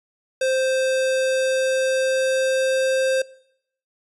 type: tone with pitch glide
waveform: square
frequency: 523.3 to 526.3 Hz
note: C5 to C5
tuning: 0 to +10 cents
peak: -19 dBFS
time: 0.41-3.22 s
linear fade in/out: 5 ms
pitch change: +10 cents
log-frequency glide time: 1.24-3.07 s
effects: noise-tail reverb RT60 0.7 s tail -21 dB re dry + resampled to 24000 Hz